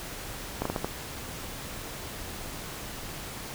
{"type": "slowing click train", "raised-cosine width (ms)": 1, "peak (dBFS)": -14, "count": 5, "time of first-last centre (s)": [0.62, 0.846], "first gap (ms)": 34, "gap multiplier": 1.35, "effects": ["pink hiss -39 dBFS RMS until 3.54 s"]}